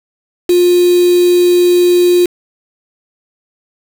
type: tone with quantisation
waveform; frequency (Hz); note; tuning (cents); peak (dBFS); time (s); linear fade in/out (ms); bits
sine; 354.3; F4; +25; -6; 0.49-2.26; 5; 3
effects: none